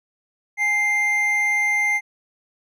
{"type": "tone pair together", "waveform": "triangle", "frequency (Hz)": [830.6, 2094], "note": ["G#5", "C7"], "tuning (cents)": [0, 1], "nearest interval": "octave + major third", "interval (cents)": 1601, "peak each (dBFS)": [-27, -16], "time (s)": [0.57, 2.01], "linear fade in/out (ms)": 50, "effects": []}